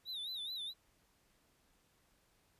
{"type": "tone with vibrato", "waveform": "triangle", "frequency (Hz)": 3755, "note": "A#7", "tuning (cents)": 12, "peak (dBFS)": -39, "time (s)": [0.05, 0.74], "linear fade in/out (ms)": 50, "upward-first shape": "sine", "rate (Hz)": 4.7, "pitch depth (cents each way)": 130, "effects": ["pink hiss -73 dBFS RMS until 2.59 s", "resampled to 32000 Hz"]}